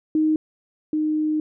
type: tone pair in turn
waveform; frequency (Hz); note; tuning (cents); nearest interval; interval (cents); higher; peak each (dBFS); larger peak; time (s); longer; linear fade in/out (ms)
sine; 311.1 / 307.7; D#4 / D#4; 0 / -19; unison; 19; first; -16 / -19; first; 0.15-0.36 / 0.93-1.4; second; 2
effects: none